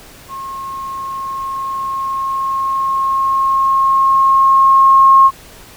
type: tone with level ramp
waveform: sine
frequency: 1078 Hz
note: C#6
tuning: 49 cents flat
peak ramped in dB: -24 to -3 dBFS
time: 0.28-5.31 s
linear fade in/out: 50 ms
effects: pink hiss -39 dBFS RMS until 5.76 s